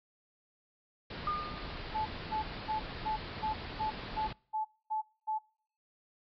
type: low-pass noise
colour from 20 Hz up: pink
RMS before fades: -42 dBFS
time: 1.1-4.33 s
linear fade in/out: 5 ms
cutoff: 4900 Hz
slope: 96 dB/octave
type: tone with exponential decay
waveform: sine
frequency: 1214 Hz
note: D#6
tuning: 43 cents flat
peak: -28 dBFS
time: 1.27-1.87 s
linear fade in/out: 2 ms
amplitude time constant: 130 ms
type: tone bursts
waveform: sine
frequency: 867 Hz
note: A5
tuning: 26 cents flat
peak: -30 dBFS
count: 10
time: 1.94-5.39 s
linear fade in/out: 20 ms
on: 120 ms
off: 250 ms
effects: noise-tail reverb RT60 0.6 s tail -26 dB re dry + MP3 48 kbps